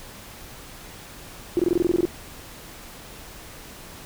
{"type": "tone bursts", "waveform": "sine", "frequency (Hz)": 349.2, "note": "F4", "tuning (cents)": 0, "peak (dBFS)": -16, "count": 11, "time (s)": [1.57, 2.053], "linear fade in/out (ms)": 0, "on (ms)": 23, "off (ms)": 23, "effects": ["pink hiss -42 dBFS RMS until 4.05 s"]}